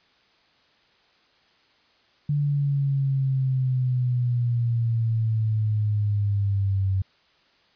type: exponential sweep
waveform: sine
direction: down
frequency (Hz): 146.5 to 95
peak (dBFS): -20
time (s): 2.29-7.02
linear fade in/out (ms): 5
effects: white hiss -61 dBFS RMS until 7.75 s + resampled to 11025 Hz